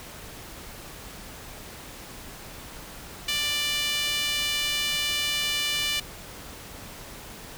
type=tone with high-pass filter; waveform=sawtooth; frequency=590 Hz; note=D5; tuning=8 cents sharp; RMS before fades=-27 dBFS; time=3.28-6 s; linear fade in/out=5 ms; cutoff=2800 Hz; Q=2.3; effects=pink hiss -42 dBFS RMS until 7.57 s

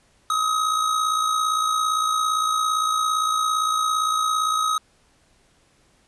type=tone with amplitude modulation; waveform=square; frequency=1267 Hz; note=D#6; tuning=31 cents sharp; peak=-18 dBFS; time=0.3-4.78 s; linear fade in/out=2 ms; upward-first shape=sine; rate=57.6 Hz; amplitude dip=50%; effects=pink hiss -60 dBFS RMS until 6.07 s + resampled to 24000 Hz

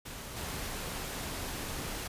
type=noise with level steps; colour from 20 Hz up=pink; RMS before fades=-43 / -38 dBFS; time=0.05-2.08 s; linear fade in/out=10 ms; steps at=0.36 s; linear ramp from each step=10 ms; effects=resampled to 32000 Hz

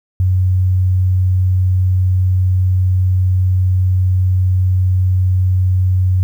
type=tone; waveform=sine; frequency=92.5 Hz; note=F#2; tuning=in tune; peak=-10 dBFS; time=0.2-6.23 s; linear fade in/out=0 ms; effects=8-bit

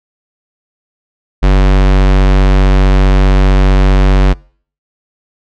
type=tone; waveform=square; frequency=47.66 Hz; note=G1; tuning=48 cents flat; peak=-5 dBFS; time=1.42-4.34 s; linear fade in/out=20 ms; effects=noise-tail reverb RT60 0.5 s tail -26 dB re dry + low-pass 4000 Hz 12 dB/octave

